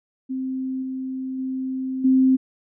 sine tone with level steps, 261.4 Hz, C4, 1 cent flat, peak -24 / -26 / -24 / -13 dBFS, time 0.29-2.37 s, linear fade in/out 20 ms, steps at 0.82 / 1.38 / 2.04 s, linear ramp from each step 10 ms, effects none

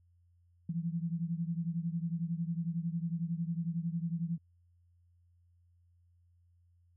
sine beating tone pair, 164.81 / 175.81 Hz, E3 / F3, 0 / +12 cents, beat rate 11 Hz, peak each -34 / -37 dBFS, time 0.69-4.38 s, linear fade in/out 5 ms, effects added 87 Hz sine -64 dBFS peak until 6.96 s

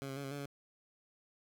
15% pulse tone with pitch steps, 137.5 / 134.6 / 140.9 / 135.9 / 143.4 / 140.8 Hz, C#3 / C3 / C#3 / C#3 / D3 / C#3, -14 / +49 / +29 / -34 / -41 / +27 cents, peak -34 dBFS, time 0.02-0.458 s, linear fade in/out 0 ms, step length 73 ms, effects none

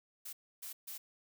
blue noise bursts at uneven times, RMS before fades -45 dBFS, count 3, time 0.25-0.33 / 0.62-0.73 / 0.87-0.98 s, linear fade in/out 10 ms, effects none

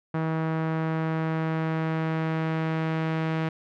sawtooth tone with low-pass filter sweep, 160.3 Hz, E3, 48 cents flat, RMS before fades -27 dBFS, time 0.14-3.49 s, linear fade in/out 5 ms, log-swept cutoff 1500 to 2400 Hz, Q 1.1, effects none

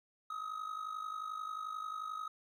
triangle tone with amplitude modulation, 1268 Hz, D#6, 32 cents sharp, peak -34 dBFS, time 0.3-2.28 s, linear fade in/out 5 ms, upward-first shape sine, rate 51.3 Hz, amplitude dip 70%, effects none

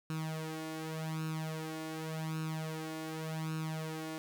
sawtooth tone with flanger, 158.5 Hz, D#3, 32 cents sharp, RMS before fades -39 dBFS, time 0.1-4.18 s, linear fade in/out 0 ms, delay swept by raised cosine 0.74 to 2.84 ms, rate 0.87 Hz, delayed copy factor +0.75, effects none

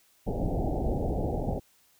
pink low-pass noise, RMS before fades -29 dBFS, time 0.26-1.6 s, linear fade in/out 20 ms, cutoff 810 Hz, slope 96 dB/octave, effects white hiss -64 dBFS RMS until 1.99 s

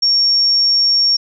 sine tone, 5520 Hz, F8, 21 cents flat, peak -10 dBFS, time 0.02-1.17 s, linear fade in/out 10 ms, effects none

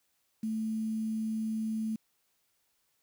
sine tone with quantisation, 220 Hz, A3, in tune, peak -30 dBFS, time 0.43-1.96 s, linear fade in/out 5 ms, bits 9, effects white hiss -75 dBFS RMS until 3.02 s

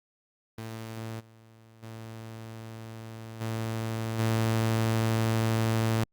sawtooth tone with level steps, 112.5 Hz, A2, 39 cents sharp, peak -31 / -49 / -36 / -26 / -20 dBFS, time 0.58-6.04 s, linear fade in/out 5 ms, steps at 1.19 / 1.82 / 3.4 / 4.18 s, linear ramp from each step 20 ms, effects Opus 24 kbps

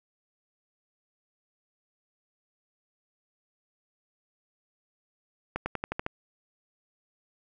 accelerating click train, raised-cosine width 0.5 ms, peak -15 dBFS, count 7, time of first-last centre 5.56-6.064 s, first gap 100 ms, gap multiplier 0.93, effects none

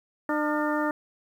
harmonic tone with a mistuned harmonic, 300.7 Hz, D4, 41 cents sharp, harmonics 1 / 2 / 3 / 4 / 5 / 6, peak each -27 / -30 / -32 / -33 / -34 / -35 dBFS, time 0.29-0.91 s, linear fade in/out 2 ms, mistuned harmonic 5, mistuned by -98 cents, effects 9-bit

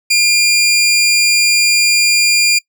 20% pulse tone, 2400 Hz, D7, 37 cents sharp, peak -4 dBFS, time 0.1-2.59 s, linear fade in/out 10 ms, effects noise-tail reverb RT60 0.1 s tail -23 dB re dry

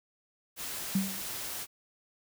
white noise, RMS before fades -38 dBFS, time 0.56-1.67 s, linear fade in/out 50 ms
sine tone with exponential decay, 193 Hz, G3, 27 cents flat, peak -22 dBFS, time 0.95-1.28 s, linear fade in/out 5 ms, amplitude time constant 71 ms
effects none

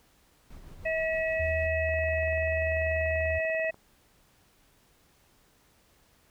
brown noise with tremolo, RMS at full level -45 dBFS, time 0.5-1.67 s, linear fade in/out 5 ms, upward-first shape sine, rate 6.4 Hz, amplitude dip 40%
harmonic tone, 643 Hz, E5, 43 cents flat, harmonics 1 / 3 / 4, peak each -28 / -32 / -35 dBFS, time 0.85-3.71 s, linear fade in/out 10 ms
sine tone with pitch glide, 81.2 to 80.41 Hz, E2 to E2, -26 to -42 cents, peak -31 dBFS, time 1.39-3.39 s, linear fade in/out 10 ms, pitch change -16 cents, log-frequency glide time 1.62-2.36 s
click train, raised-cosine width 1 ms, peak -36 dBFS, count 39, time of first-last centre 1.89-3.744 s, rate 20.5 Hz
effects pink hiss -64 dBFS RMS until 6.3 s

